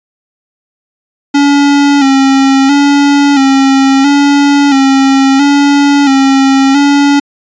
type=tone with vibrato; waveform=square; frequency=277.2 Hz; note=C#4; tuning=in tune; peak=-5 dBFS; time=1.34-7.2 s; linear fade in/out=10 ms; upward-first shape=square; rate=0.74 Hz; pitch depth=44 cents each way; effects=resampled to 16000 Hz